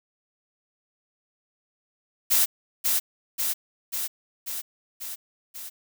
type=noise with echo; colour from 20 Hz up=blue; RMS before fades=-20 dBFS; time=2.3-2.46 s; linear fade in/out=20 ms; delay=540 ms; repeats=6; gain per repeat=-3 dB; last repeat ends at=5.7 s; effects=none